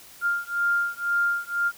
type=beating tone pair; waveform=sine; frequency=1399 / 1401 Hz; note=F6 / F6; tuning=+3 / +5 cents; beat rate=2 Hz; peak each=-25 dBFS; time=0.21-1.72 s; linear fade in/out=50 ms; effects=white hiss -48 dBFS RMS until 1.77 s